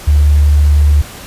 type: tone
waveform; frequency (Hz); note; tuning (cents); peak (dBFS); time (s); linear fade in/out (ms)
sine; 73.42; D2; 0; -5; 0.07-1.02; 10
effects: pink hiss -31 dBFS RMS until 1.26 s + resampled to 32000 Hz